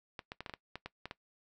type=clicks; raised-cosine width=0.3 ms; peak=-25 dBFS; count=10; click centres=0.192 / 0.319 / 0.406 / 0.462 / 0.496 / 0.538 / 0.756 / 0.86 / 1.056 / 1.111 s; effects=noise-tail reverb RT60 0.1 s tail -19 dB re dry